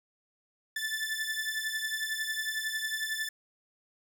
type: beating tone pair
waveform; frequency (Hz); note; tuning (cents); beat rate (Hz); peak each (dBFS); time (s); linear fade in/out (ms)
sawtooth; 1750 / 1761; A6 / A6; -10 / +1; 11; -31; 0.76-3.29; 5
effects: none